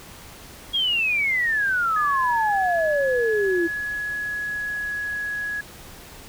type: exponential sweep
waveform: sine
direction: down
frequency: 3322 to 329.6 Hz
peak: -19 dBFS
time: 0.73-3.68 s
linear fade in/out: 20 ms
type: tone with pitch glide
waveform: sine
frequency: 1700 to 1674.7 Hz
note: G#6 to G#6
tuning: +40 to +14 cents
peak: -25 dBFS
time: 1.96-5.61 s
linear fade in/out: 5 ms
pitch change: -26 cents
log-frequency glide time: 2.35-5.29 s
effects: pink hiss -43 dBFS RMS until 6.28 s